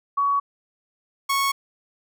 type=tone pair in turn; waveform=sine / sawtooth; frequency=1125 / 1103.8 Hz; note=C#6 / C#6; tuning=+25 / -8 cents; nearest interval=unison; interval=33 cents; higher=first; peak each=-18 / -16 dBFS; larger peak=second; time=0.17-0.4 / 1.29-1.52 s; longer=neither; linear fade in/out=10 ms; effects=none